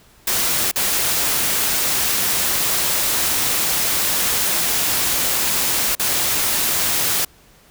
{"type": "noise with dropouts", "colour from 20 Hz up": "white", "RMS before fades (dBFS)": -19, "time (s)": [0.27, 7.25], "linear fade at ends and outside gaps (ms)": 5, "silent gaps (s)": [[0.714, 0.758], [5.952, 5.995]], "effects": ["pink hiss -51 dBFS RMS until 7.7 s"]}